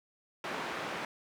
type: band-pass noise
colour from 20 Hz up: white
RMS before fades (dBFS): -38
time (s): 0.44-1.05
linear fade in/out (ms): 2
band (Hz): 180 to 1700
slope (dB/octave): 12
effects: none